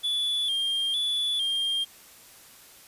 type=tone with vibrato; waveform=triangle; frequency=3322 Hz; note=G#7; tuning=in tune; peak=-23 dBFS; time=0.03-1.85 s; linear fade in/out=20 ms; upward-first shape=square; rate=1.1 Hz; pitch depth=63 cents each way; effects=white hiss -51 dBFS RMS until 2.87 s + resampled to 32000 Hz